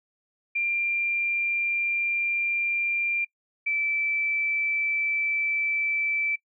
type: tone pair in turn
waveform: sine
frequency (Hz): 2382 / 2322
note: D7 / D7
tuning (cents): +24 / -20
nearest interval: unison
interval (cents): 44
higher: first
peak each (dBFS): -23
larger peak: neither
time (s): 0.55-3.25 / 3.66-6.36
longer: neither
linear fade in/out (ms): 10
effects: noise-tail reverb RT60 0.1 s tail -24 dB re dry